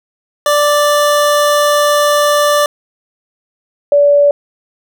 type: tone pair in turn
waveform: 25% pulse / sine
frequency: 587.3 / 575.9 Hz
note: D5 / D5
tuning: 0 / -34 cents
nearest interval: unison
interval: 34 cents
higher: first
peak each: -5 dBFS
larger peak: neither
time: 0.46-2.66 / 3.92-4.31 s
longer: first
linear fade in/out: 2 ms
effects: none